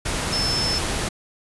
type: tone in noise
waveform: sine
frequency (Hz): 5274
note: E8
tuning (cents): 0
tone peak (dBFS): -22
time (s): 0.32-0.79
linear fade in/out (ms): 10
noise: pink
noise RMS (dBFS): -25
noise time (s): 0.05-1.09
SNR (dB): 0
effects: resampled to 24000 Hz